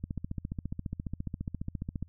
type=click train; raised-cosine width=5 ms; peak=-22 dBFS; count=30; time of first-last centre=0.04-2.026 s; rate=14.6 Hz; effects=added 84 Hz sine -55 dBFS peak until 2.08 s